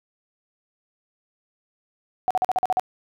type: tone bursts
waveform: sine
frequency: 743 Hz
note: F#5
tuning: 7 cents sharp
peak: -17 dBFS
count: 8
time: 2.28-2.796 s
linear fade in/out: 0 ms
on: 26 ms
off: 44 ms
effects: none